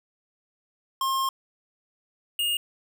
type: tone pair in turn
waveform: square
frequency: 1068 / 2843 Hz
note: C6 / F7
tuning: +35 / +30 cents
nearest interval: octave + perfect fourth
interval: 1695 cents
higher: second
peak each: -24 dBFS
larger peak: neither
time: 1.01-1.29 / 2.39-2.57 s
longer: first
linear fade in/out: 2 ms
effects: none